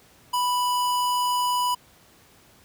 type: tone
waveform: square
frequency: 987.8 Hz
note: B5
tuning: in tune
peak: -22 dBFS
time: 0.33-1.75 s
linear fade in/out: 10 ms
effects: pink hiss -55 dBFS RMS until 2.64 s + high-pass 60 Hz 12 dB/octave